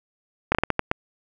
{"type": "slowing click train", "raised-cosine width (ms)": 0.5, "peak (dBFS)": -4, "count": 7, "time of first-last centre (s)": [0.52, 0.914], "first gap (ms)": 28, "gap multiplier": 1.34, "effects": []}